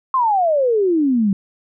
sine exponential sweep, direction down, 1080 to 189 Hz, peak -13 dBFS, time 0.14-1.33 s, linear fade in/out 2 ms, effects none

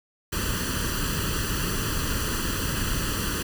pink noise with comb filter, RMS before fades -27 dBFS, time 0.32-3.43 s, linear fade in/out 10 ms, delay 0.67 ms, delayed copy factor +0.8, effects none

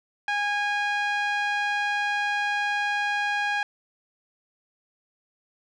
5% pulse tone with low-pass filter, 821 Hz, G#5, 20 cents flat, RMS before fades -26 dBFS, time 0.28-3.63 s, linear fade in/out 2 ms, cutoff 1800 Hz, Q 1.3, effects none

